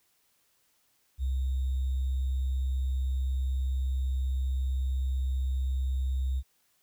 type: tone with sample-and-hold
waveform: sine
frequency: 65.41 Hz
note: C2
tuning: in tune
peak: -26 dBFS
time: 1.18-6.43 s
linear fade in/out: 50 ms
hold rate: 3675 Hz
effects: white hiss -70 dBFS RMS until 6.82 s